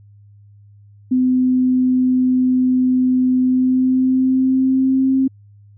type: tone with pitch glide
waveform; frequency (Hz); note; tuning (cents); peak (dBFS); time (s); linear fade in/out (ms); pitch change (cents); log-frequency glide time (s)
sine; 254.8 to 265.2; C4 to C4; -46 to +23; -12; 1.11-5.28; 10; +69; 3.41-5.16
effects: added 102 Hz sine -43 dBFS peak until 5.77 s